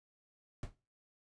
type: noise with exponential decay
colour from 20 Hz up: brown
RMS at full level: -36 dBFS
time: 0.63-0.75 s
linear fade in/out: 1 ms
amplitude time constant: 25 ms
effects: noise-tail reverb RT60 0.3 s tail -18 dB re dry + resampled to 22050 Hz